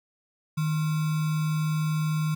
sine tone with sample-and-hold, 155.56 Hz, D#3, in tune, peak -23 dBFS, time 0.57-2.35 s, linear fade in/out 10 ms, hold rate 1225 Hz, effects none

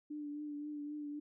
sine tone with vibrato, 295.2 Hz, D4, 9 cents sharp, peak -40 dBFS, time 0.1-1.2 s, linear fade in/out 10 ms, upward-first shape triangle, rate 3.8 Hz, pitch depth 32 cents each way, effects none

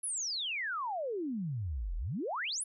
sine exponential two-way sweep, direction down then up, 11175 to 37.68 to 11175 Hz, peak -33 dBFS, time 0.03-2.64 s, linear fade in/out 10 ms, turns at 1.96 s, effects none

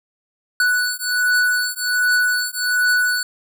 square beating tone pair, 1480 / 1481.3 Hz, F#6 / F#6, 0 / +2 cents, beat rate 1.3 Hz, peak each -20 dBFS, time 0.6-3.23 s, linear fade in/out 2 ms, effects none

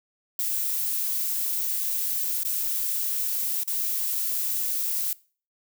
violet noise with dropouts, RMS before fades -27 dBFS, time 0.39-5.13 s, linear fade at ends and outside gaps 2 ms, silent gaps 2.434-2.449 / 3.635-3.676 s, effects noise-tail reverb RT60 0.4 s tail -22 dB re dry

